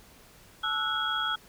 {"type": "tone cluster", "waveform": "sine", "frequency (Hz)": [864, 1318, 1463, 3313], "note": ["A5", "E6", "F#6", "G#7"], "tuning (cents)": [-32, -1, -20, -5], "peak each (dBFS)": [-38, -31, -32, -31], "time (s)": [0.63, 1.36], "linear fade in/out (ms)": 10, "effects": ["pink hiss -55 dBFS RMS until 1.48 s"]}